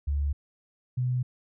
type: tone pair in turn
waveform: sine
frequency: 71.6 / 125.53 Hz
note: D2 / B2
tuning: -43 / +29 cents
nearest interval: minor seventh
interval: 972 cents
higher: second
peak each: -24 dBFS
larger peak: neither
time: 0.07-0.33 / 0.97-1.23 s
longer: neither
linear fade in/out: 10 ms
effects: none